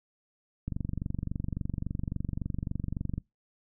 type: click train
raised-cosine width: 5 ms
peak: -20 dBFS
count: 60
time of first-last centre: 0.68-3.18 s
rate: 23.6 Hz
effects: noise-tail reverb RT60 0.2 s tail -24 dB re dry